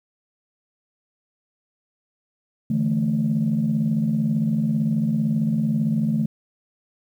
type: chord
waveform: sine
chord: D suspended second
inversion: none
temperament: equal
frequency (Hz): 146.83 / 164.81 / 220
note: D3 / E3 / A3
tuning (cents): 0 / 0 / 0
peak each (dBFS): -24 / -24 / -20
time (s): 2.7-6.26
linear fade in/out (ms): 5
effects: tanh soft clip ceiling -12 dBFS + 9-bit